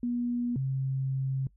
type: tone pair in turn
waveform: sine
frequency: 241.5 / 133.59 Hz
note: B3 / C3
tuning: -39 / +36 cents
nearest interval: minor seventh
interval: 1025 cents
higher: first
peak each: -27 dBFS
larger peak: neither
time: 0.03-0.56 / 0.56-1.47 s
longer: second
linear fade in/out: 2 ms
effects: noise-tail reverb RT60 0.1 s tail -22 dB re dry + added 50 Hz sine -59 dBFS peak until 1.56 s